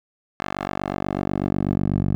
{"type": "tone with band-pass filter sweep", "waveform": "10% pulse", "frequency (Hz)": 48.16, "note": "G1", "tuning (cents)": -30, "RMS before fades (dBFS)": -24, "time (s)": [0.4, 2.15], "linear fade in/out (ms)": 0, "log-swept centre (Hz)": [1300, 130], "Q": 0.8, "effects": []}